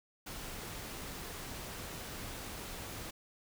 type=noise; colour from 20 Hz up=pink; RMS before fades=-44 dBFS; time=0.26-3.11 s; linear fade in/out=10 ms; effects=none